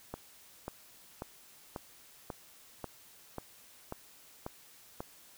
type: click train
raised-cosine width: 1 ms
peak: -24 dBFS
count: 10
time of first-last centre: 0.14-5.005 s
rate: 1.85 Hz
effects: white hiss -58 dBFS RMS until 5.37 s